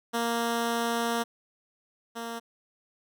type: tone pair in turn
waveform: 10% pulse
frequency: 233.1 / 231.4 Hz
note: A#3 / A#3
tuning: 0 / -13 cents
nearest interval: unison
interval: 13 cents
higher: first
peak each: -18 / -26 dBFS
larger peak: first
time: 0.13-1.24 / 2.15-2.4 s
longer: first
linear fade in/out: 20 ms
effects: none